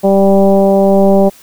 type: tone with frequency modulation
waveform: sine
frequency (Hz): 391.3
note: G4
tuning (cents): -3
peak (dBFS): -5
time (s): 0.03-1.3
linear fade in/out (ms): 20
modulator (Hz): 196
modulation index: 1.6
effects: white hiss -41 dBFS RMS until 1.42 s